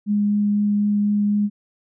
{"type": "tone with vibrato", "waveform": "sine", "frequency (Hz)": 206.3, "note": "G#3", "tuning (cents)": -11, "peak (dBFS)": -16, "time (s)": [0.06, 1.5], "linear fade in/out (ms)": 50, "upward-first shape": "triangle", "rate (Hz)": 4, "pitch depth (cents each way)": 8, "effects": []}